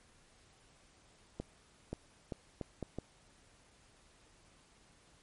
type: accelerating click train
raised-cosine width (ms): 2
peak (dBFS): -25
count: 6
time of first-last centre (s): 1.4-2.986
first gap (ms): 530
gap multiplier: 0.74
effects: pink hiss -65 dBFS RMS until 5.22 s + MP3 48 kbps